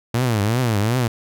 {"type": "tone with vibrato", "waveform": "sawtooth", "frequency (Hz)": 113.6, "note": "A#2", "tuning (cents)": -44, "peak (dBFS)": -13, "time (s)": [0.14, 1.08], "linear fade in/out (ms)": 5, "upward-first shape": "triangle", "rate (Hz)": 2.7, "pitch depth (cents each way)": 250, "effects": []}